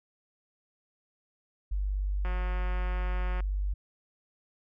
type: tone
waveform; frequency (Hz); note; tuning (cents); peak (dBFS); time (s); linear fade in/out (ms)
sine; 49; G1; 0; -27; 1.71-3.74; 10
type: click train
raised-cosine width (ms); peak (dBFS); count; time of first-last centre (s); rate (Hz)
0.5; -26; 210; 2.25-3.405; 181
effects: none